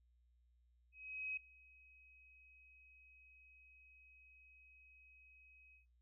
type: tone with ADSR envelope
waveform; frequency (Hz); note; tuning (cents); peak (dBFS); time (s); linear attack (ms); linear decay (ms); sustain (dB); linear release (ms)
sine; 2539; D#7; +34; -39; 0.92-5.86; 450; 5; -24; 120
effects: noise-tail reverb RT60 0.2 s tail -20 dB re dry + added 60 Hz sine -70 dBFS peak until 6.01 s